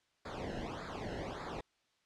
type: noise with flanger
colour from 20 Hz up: brown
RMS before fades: -42 dBFS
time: 0.25-1.61 s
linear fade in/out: 5 ms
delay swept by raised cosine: 0.34 to 0.87 ms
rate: 1.7 Hz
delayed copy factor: -0.95
effects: white hiss -75 dBFS RMS until 2.05 s + low-pass 5000 Hz 12 dB/octave